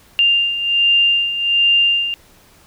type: beating tone pair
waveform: sine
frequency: 2794 / 2795.3 Hz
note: F7 / F7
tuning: 0 / +1 cents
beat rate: 1.3 Hz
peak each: -19 / -13 dBFS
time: 0.19-2.14 s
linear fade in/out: 0 ms
effects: pink hiss -49 dBFS RMS until 2.66 s